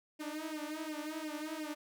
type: tone with flanger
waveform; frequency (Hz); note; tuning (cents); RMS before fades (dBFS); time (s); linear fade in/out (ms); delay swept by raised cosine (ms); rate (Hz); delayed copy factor
sawtooth; 307.9; D#4; -18; -41; 0.19-1.75; 20; 0.37 to 6.07; 2.8; +1
effects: none